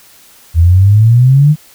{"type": "exponential sweep", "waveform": "sine", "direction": "up", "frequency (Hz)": [80.2, 155.56], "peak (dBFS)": -3, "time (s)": [0.54, 1.56], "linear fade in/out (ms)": 50, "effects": ["white hiss -42 dBFS RMS until 1.74 s"]}